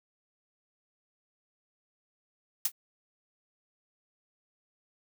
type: noise with exponential decay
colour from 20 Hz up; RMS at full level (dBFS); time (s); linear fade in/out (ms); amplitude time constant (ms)
blue; -21; 2.65-2.72; 5; 15
effects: none

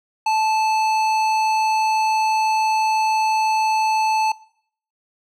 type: tone with tanh clipping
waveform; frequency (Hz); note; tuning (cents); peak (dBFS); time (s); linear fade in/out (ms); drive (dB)
sine; 874; A5; -12; -18; 0.26-4.32; 5; 15
effects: noise-tail reverb RT60 0.6 s tail -20 dB re dry

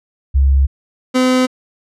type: tone pair in turn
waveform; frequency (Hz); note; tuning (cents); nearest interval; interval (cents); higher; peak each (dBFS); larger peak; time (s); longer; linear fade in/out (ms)
sine / 30% pulse; 68.1 / 255.4; C#2 / C4; -30 / -42; octave + major seventh; 2288; second; -8; neither; 0.34-0.67 / 1.14-1.47; neither; 20
effects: low-pass 8000 Hz 12 dB/octave

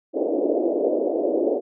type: band-pass noise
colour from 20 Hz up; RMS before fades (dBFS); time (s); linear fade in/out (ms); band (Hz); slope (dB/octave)
pink; -22; 0.13-1.61; 50; 290 to 620; 48
effects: none

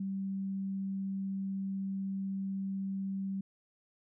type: tone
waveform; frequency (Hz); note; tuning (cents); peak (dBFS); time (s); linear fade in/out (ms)
sine; 194; G3; -18; -33; 0-3.41; 5
effects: none

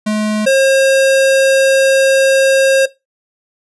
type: tone pair in turn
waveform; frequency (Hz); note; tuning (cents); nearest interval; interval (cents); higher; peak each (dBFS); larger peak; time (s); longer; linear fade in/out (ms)
square; 213.2 / 537.2; G#3 / C5; +46 / +46; octave + major third; 1600; second; -14 / -8; second; 0.06-0.46 / 0.46-2.86; second; 10
effects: noise-tail reverb RT60 0.2 s tail -18 dB re dry + resampled to 24000 Hz

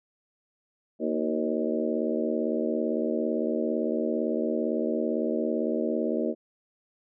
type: harmonic tone with a mistuned harmonic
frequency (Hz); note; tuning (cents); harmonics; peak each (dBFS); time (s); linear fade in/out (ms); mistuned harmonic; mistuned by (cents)
77.78; D#2; 0; 3 / 4 / 5 / 6 / 7 / 8; -30 / -31 / -32 / -33 / -33 / -34; 0.99-6.35; 50; 5; -62
effects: none

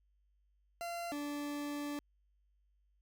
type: tone pair in turn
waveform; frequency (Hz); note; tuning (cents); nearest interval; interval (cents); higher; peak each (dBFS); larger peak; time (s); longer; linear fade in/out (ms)
40% pulse; 687 / 290.7; F5 / D4; -29 / -18; octave + minor third; 1489; first; -38 / -37; second; 0.81-1.12 / 1.12-1.99; second; 0
effects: added 50 Hz sine -70 dBFS peak until 3.01 s

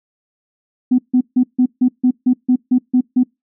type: tone bursts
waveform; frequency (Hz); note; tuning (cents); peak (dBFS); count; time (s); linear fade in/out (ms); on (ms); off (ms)
sine; 251.6; B3; +32; -8; 11; 0.91-3.235; 10; 75; 150
effects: noise-tail reverb RT60 0.2 s tail -25 dB re dry + tanh soft clip ceiling -4 dBFS

